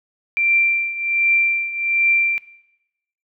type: tone with tremolo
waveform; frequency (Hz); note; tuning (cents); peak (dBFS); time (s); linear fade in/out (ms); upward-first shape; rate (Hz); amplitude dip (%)
sine; 2359; D7; +7; -12; 0.37-2.38; 0; triangle; 1.3; 80
effects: noise-tail reverb RT60 0.9 s tail -18 dB re dry